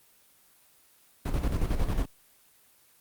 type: noise with tremolo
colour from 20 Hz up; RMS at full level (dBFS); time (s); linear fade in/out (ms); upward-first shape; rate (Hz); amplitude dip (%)
brown; -25; 1.25-2.06; 10; square; 11; 55
effects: white hiss -61 dBFS RMS until 3 s + Opus 24 kbps